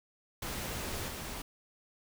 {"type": "noise with level steps", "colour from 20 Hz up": "pink", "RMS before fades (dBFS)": [-38, -41], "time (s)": [0.42, 1.42], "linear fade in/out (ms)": 5, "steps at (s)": 1.08, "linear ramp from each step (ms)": 5, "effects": []}